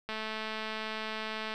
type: click train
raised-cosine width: 0.3 ms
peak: -21 dBFS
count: 317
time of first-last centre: 0.09-1.54 s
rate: 218 Hz
effects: none